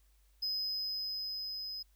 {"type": "tone with level ramp", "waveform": "triangle", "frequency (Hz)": 5050, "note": "D#8", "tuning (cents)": 25, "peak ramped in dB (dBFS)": [-31, -38], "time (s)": [0.42, 1.83], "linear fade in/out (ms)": 10, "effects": ["added 50 Hz sine -64 dBFS peak until 1.95 s", "white hiss -74 dBFS RMS until 1.95 s"]}